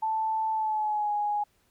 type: tone with pitch glide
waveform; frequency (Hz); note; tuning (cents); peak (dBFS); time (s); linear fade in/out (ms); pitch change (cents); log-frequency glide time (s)
sine; 880 to 830.6; A5 to G#5; 0 to 0; -25; 0.02-1.44; 10; -100; 0.52-1.12
effects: pink hiss -68 dBFS RMS until 1.7 s